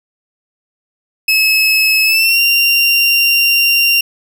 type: tone with pitch glide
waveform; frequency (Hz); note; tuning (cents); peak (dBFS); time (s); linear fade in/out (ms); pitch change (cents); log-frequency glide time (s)
30% pulse; 2585 to 2771; E7 to F7; -34 to -14; -6; 1.28-4.01; 5; +120; 2.05-2.4
effects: none